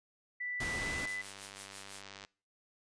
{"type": "tone with pitch glide", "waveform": "sine", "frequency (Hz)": [1975.5, 1999.6], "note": ["B6", "B6"], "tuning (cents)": [0, 21], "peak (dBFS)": -36, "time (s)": [0.4, 1.22], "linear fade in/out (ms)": 10, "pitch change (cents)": 21, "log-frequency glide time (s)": [0.72, 0.89]}
{"type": "noise", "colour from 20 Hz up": "pink", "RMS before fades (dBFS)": -40, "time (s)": [0.6, 1.06], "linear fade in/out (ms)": 5}
{"type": "click train", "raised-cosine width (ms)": 0.2, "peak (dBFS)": -30, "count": 145, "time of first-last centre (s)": [0.79, 2.249], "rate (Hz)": 98.7}
{"type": "noise with tremolo", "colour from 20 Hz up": "blue", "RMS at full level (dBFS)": -44, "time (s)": [1.07, 2.02], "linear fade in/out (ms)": 2, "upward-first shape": "sine", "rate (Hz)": 6, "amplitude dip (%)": 80}
{"effects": ["noise-tail reverb RT60 0.4 s tail -23 dB re dry", "resampled to 22050 Hz"]}